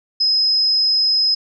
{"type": "tone", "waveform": "sine", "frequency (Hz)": 5090, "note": "D#8", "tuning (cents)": 39, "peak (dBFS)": -13, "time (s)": [0.2, 1.35], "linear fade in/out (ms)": 10, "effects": []}